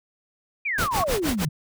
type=exponential sweep; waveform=sine; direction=down; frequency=2489 to 138.59 Hz; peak=-23 dBFS; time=0.65-1.49 s; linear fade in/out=10 ms
type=noise with tremolo; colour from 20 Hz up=pink; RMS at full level=-25 dBFS; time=0.78-1.45 s; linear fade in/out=2 ms; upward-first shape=sine; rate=6.4 Hz; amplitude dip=100%
type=tone with exponential growth; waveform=sine; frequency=1108.7 Hz; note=C#6; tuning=in tune; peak=-19 dBFS; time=0.83-1.04 s; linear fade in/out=2 ms; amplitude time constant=44 ms
effects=none